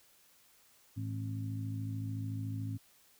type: harmonic tone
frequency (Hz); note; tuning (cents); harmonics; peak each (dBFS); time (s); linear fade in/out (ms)
53.7; A1; -41; 2 / 3 / 4 / 5; -36 / -48 / -50 / -43; 0.96-2.78; 20
effects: white hiss -65 dBFS RMS until 3.19 s